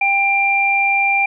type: tone pair together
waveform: sine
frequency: 793 / 2376 Hz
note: G5 / D7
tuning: +20 / +20 cents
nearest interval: octave + perfect fifth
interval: 1900 cents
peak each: -18 / -14 dBFS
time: 0.01-1.26 s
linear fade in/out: 5 ms
effects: none